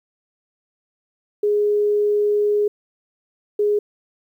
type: tone bursts at uneven times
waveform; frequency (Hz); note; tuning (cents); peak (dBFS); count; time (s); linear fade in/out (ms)
sine; 415.3; G#4; 0; -15; 2; 1.43-2.68 / 3.59-3.79; 5
effects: 9-bit